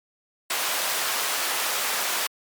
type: high-pass noise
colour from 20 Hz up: pink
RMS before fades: -26 dBFS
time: 0.5-2.27 s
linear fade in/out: 5 ms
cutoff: 780 Hz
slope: 12 dB/octave
effects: MP3 96 kbps